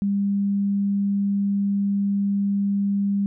sine tone, 200 Hz, G3, 35 cents sharp, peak -19 dBFS, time 0.02-3.26 s, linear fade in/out 0 ms, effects none

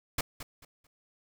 pink noise with echo, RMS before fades -29 dBFS, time 0.18-0.21 s, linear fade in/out 5 ms, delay 220 ms, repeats 3, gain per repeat -12 dB, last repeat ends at 0.87 s, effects none

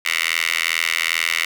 10% pulse tone with high-pass filter, 82.41 Hz, E2, in tune, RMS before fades -21 dBFS, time 0.05-1.45 s, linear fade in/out 5 ms, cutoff 2200 Hz, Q 3.3, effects none

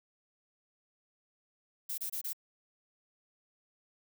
violet noise bursts, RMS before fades -37 dBFS, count 4, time 1.89-2.332 s, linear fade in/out 10 ms, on 91 ms, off 26 ms, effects none

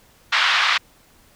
pink band-pass noise, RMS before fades -18 dBFS, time 0.32-0.78 s, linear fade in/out 10 ms, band 1100 to 4100 Hz, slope 24 dB/octave, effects pink hiss -54 dBFS RMS until 1.35 s

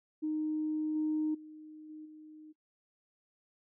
sine tone with level steps, 308.7 Hz, D#4, 14 cents flat, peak -30 / -28 / -47 / -44 / -49 dBFS, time 0.22-2.53 s, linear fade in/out 20 ms, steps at 0.95 / 1.34 / 1.89 / 2.05 s, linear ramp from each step 10 ms, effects noise-tail reverb RT60 0.1 s tail -23 dB re dry + tanh soft clip ceiling -24 dBFS

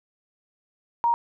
sine tone, 940 Hz, A#5, 14 cents sharp, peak -18 dBFS, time 1.04-1.14 s, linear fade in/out 0 ms, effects none

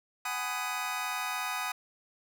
25% pulse chord, G# minor seventh, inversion third, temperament just, 747.5 / 830.6 / 996.7 / 1245.9 Hz, F#5 / G#5 / B5 / D#6, +17 / 0 / +16 / +2 cents, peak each -35 / -36 / -35 / -32 dBFS, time 0.25-1.72 s, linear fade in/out 5 ms, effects none

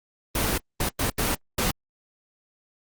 pink noise bursts at uneven times, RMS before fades -24 dBFS, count 5, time 0.35-0.58 / 0.8-0.89 / 0.99-1.1 / 1.18-1.35 / 1.58-1.71 s, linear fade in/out 5 ms, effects Opus 24 kbps

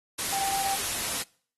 sine tone in noise, 784 Hz, G5, in tune, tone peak -29 dBFS, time 0.32-0.76 s, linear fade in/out 10 ms, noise white, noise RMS -30 dBFS, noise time 0.18-1.23 s, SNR -2 dB, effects noise-tail reverb RT60 0.5 s tail -24 dB re dry + AAC 32 kbps

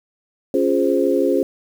sine chord, Db major seventh, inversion none, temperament equal, 277.2 / 349.2 / 415.3 / 523.3 Hz, Db4 / F4 / Ab4 / C5, 0 / 0 / 0 / 0 cents, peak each -20 dBFS, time 0.54-1.43 s, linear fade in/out 2 ms, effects 7-bit

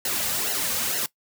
white noise with flanger, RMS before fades -26 dBFS, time 0.05-1.06 s, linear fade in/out 2 ms, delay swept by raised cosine 0.83 to 3.03 ms, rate 2.2 Hz, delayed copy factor -0.7, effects noise-tail reverb RT60 0.1 s tail -20 dB re dry

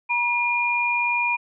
sine tone pair together, 960 / 2419 Hz, B5 / D#7, -49 / -49 cents, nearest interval octave + major third, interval 1600 cents, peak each -24 / -21 dBFS, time 0.09-1.37 s, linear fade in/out 20 ms, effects none

